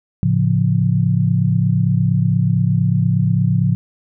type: chord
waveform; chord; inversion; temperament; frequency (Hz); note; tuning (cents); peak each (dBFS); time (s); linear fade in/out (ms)
sine; A augmented; none; equal; 110 / 138.59 / 174.61; A2 / C#3 / E#3; 0 / 0 / 0; -17; 0.23-3.75; 0
effects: none